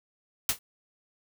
white noise with exponential decay, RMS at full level -20 dBFS, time 0.49-0.59 s, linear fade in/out 2 ms, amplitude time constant 21 ms, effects none

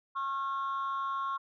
sine tone pair together, 1088 / 1370.8 Hz, C#6 / F6, -33 / -33 cents, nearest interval major third, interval 400 cents, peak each -30 / -36 dBFS, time 0.15-1.38 s, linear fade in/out 20 ms, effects tanh soft clip ceiling -28 dBFS

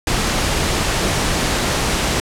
pink noise, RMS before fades -18 dBFS, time 0.07-2.2 s, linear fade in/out 2 ms, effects low-pass 9000 Hz 12 dB/octave

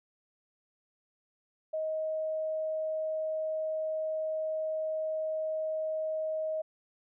sine tone, 629 Hz, D#5, 19 cents sharp, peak -30 dBFS, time 1.73-6.62 s, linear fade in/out 10 ms, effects none

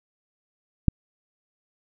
click, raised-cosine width 5 ms, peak -4 dBFS, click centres 0.883 s, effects none

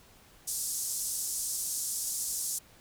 white band-pass noise, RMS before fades -34 dBFS, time 0.47-2.59 s, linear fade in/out 10 ms, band 5800 to 11000 Hz, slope 24 dB/octave, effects pink hiss -58 dBFS RMS until 2.8 s

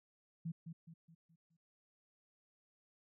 sine tone with echo, 164.81 Hz, E3, in tune, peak -38 dBFS, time 0.45-0.52 s, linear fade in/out 10 ms, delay 210 ms, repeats 5, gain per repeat -7 dB, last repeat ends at 1.57 s, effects none

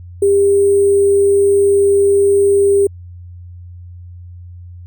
sine tone with sample-and-hold, 399.4 Hz, G4, 32 cents sharp, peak -8 dBFS, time 0.22-2.87 s, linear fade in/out 5 ms, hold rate 8820 Hz, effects added 88 Hz sine -31 dBFS peak until 4.86 s

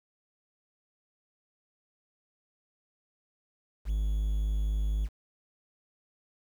triangle tone with quantisation, 52 Hz, G#1, 3 cents sharp, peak -24 dBFS, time 3.85-5.09 s, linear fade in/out 50 ms, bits 9, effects none

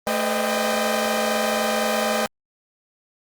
sawtooth tone cluster, 219.9 / 508 / 606 / 630 / 794 Hz, A3 / B4 / D#5 / D#5 / G5, -1 / +49 / -46 / +21 / +22 cents, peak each -23 dBFS, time 0.07-2.26 s, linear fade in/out 0 ms, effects Opus 24 kbps

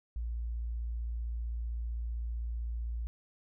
sine tone, 57.8 Hz, A#1, 14 cents flat, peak -33 dBFS, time 0.16-3.07 s, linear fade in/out 0 ms, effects none

